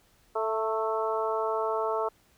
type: harmonic tone with a mistuned harmonic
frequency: 220 Hz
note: A3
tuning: in tune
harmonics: 2 / 3 / 4 / 5 / 6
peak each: -30 / -32 / -33 / -34 / -35 dBFS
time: 0.35-2.09 s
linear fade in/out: 10 ms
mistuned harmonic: 4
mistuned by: +26 cents
effects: pink hiss -64 dBFS RMS until 2.37 s